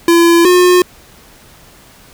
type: tone pair in turn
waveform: square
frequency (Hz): 339.1 / 359.8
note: E4 / F#4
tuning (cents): +49 / -48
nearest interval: minor second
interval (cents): 103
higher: second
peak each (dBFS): -6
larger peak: neither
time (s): 0.08-0.45 / 0.45-0.82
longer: neither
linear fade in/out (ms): 2
effects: pink hiss -42 dBFS RMS until 2.13 s